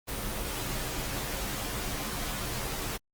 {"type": "noise with comb filter", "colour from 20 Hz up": "pink", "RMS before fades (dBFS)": -34, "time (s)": [0.07, 2.98], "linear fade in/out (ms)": 20, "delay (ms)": 12, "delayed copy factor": -0.9, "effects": ["Opus 24 kbps"]}